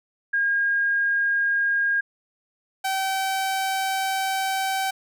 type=tone pair in turn; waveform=sine / sawtooth; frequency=1623 / 769.5 Hz; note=G#6 / G5; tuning=-40 / -32 cents; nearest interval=octave + minor second; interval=1292 cents; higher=first; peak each=-19 dBFS; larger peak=neither; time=0.33-2.01 / 2.84-4.91 s; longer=second; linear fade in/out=10 ms; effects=none